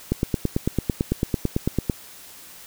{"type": "click train", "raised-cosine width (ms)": 3, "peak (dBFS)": -7, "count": 17, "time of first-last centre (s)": [0.12, 1.898], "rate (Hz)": 9, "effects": ["white hiss -44 dBFS RMS until 2.66 s"]}